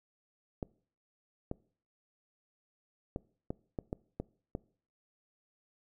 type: clicks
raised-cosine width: 2 ms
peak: -22 dBFS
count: 8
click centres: 0.628 / 1.514 / 3.161 / 3.505 / 3.788 / 3.929 / 4.2 / 4.551 s
effects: noise-tail reverb RT60 0.5 s tail -23 dB re dry